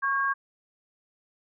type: tone pair together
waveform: sine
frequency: 1107.1 / 1618 Hz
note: C#6 / G#6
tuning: -3 / -46 cents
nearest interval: perfect fifth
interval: 657 cents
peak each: -26 dBFS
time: 0.02-0.34 s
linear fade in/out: 20 ms
effects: none